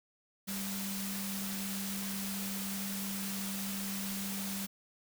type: tone in noise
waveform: sine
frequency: 196.2 Hz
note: G3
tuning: 2 cents sharp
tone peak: -38 dBFS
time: 0.47-4.67 s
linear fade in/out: 20 ms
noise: white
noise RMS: -40 dBFS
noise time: 0.47-4.67 s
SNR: -1 dB
effects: none